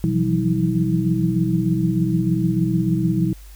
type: tone cluster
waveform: sine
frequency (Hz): 125.2 / 166 / 172.6 / 189.2 / 320.5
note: B2 / E3 / F3 / F#3 / E4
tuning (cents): +24 / +12 / -20 / +39 / -49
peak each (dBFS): -23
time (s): 0.04-3.33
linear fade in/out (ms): 0
effects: added 50 Hz sine -38 dBFS peak until 3.55 s + white hiss -50 dBFS RMS until 3.55 s